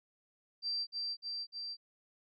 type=tone with echo; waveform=sine; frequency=4700 Hz; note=D8; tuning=1 cent sharp; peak=-33 dBFS; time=0.62-0.87 s; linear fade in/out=50 ms; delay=300 ms; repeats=3; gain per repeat=-2 dB; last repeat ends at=1.77 s; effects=none

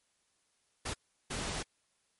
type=noise bursts at uneven times; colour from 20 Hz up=pink; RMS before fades=-37 dBFS; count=2; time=0.85-0.94 / 1.3-1.63 s; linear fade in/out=10 ms; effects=white hiss -75 dBFS RMS until 2.19 s + MP3 48 kbps

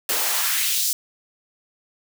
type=noise with high-pass filter sweep; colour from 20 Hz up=white; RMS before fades=-22 dBFS; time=0.09-0.93 s; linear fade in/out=2 ms; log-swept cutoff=350 to 6000 Hz; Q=1.4; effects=none

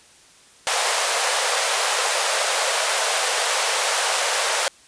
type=high-pass noise; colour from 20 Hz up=pink; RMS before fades=-21 dBFS; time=0.67-4.68 s; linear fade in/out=0 ms; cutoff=490 Hz; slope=48 dB/octave; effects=white hiss -51 dBFS RMS until 4.87 s + resampled to 22050 Hz

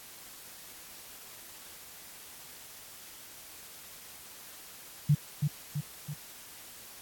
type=tone with echo; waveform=sine; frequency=146.83 Hz; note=D3; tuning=in tune; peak=-19 dBFS; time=5.09-5.15 s; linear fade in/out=10 ms; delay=330 ms; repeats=3; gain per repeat=-5 dB; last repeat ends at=6.14 s; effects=white hiss -49 dBFS RMS until 7.01 s + AAC 64 kbps

